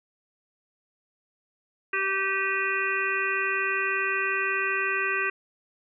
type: harmonic tone with a mistuned harmonic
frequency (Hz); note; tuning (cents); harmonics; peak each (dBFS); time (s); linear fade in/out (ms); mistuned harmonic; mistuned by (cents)
387.3; G4; -21; 1 / 3 / 4 / 5 / 6 / 7; -33 / -32 / -29 / -30 / -31 / -34; 1.93-5.3; 5; 6; +100
effects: none